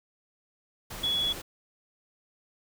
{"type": "tone in noise", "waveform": "sine", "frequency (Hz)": 3378, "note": "G#7", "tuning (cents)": 29, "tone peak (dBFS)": -25, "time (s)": [1.03, 1.33], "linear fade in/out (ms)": 10, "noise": "pink", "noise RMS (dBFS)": -40, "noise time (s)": [0.9, 1.42], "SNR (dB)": 12, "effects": []}